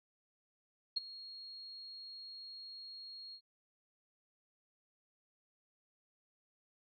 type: tone with ADSR envelope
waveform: sine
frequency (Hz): 4283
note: C8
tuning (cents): +40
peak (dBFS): -29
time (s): 0.96-3.41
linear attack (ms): 12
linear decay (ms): 16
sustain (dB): -18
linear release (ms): 73
effects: none